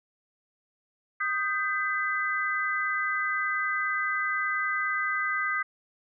sine tone cluster, 1238 / 1568 / 2009 Hz, D#6 / G6 / B6, -9 / 0 / +29 cents, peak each -30 dBFS, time 1.2-5.63 s, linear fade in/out 10 ms, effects none

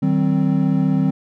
triangle chord, C minor, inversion first, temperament equal with one note detuned, 155.56 / 191.19 / 261.6 Hz, Eb3 / G3 / C4, 0 / -43 / 0 cents, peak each -17 dBFS, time 0.02-1.11 s, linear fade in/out 10 ms, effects none

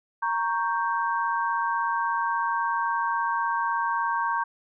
sine chord, G diminished, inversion first, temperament equal, 932.3 / 1108.7 / 1568 Hz, Bb5 / Db6 / G6, 0 / 0 / 0 cents, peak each -26 / -28 / -30 dBFS, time 0.22-4.44 s, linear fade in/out 10 ms, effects none

